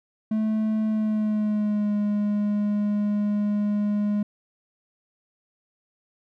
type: tone with pitch glide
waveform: triangle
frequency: 217.2 to 207.2 Hz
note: A3 to G#3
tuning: -22 to -4 cents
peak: -19 dBFS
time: 0.31-4.23 s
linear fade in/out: 5 ms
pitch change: -82 cents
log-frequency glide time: 0.87-1.94 s
effects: none